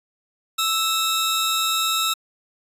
sawtooth tone pair together, 1318.5 / 3760 Hz, E6 / A#7, 0 / +14 cents, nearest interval octave + tritone, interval 1814 cents, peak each -19 dBFS, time 0.58-2.14 s, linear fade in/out 10 ms, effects resampled to 32000 Hz

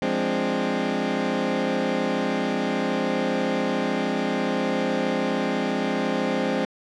20% pulse chord, D half-diminished seventh, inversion first, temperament equal, 174.61 / 207.7 / 261.6 / 293.7 Hz, F3 / Ab3 / C4 / D4, 0 / 0 / 0 / 0 cents, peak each -26 / -22 / -21 / -26 dBFS, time 0.02-6.65 s, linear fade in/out 2 ms, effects low-pass 4000 Hz 12 dB/octave

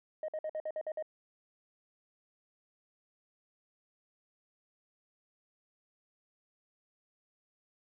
sine tone bursts, 622.3 Hz, D#5, in tune, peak -32 dBFS, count 8, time 0.23-1.025 s, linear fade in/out 2 ms, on 53 ms, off 53 ms, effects tanh soft clip ceiling -32 dBFS

